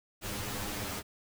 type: noise with comb filter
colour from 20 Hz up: pink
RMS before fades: -37 dBFS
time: 0.21-1.03 s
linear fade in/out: 50 ms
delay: 9.8 ms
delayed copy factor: +1
effects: none